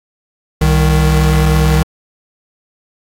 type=tone pair together; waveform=square; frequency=65.41 / 155.57 Hz; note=C2 / D#3; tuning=0 / 0 cents; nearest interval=octave + minor third; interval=1500 cents; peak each=-12 dBFS; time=0.61-1.83 s; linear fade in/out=5 ms; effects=AAC 64 kbps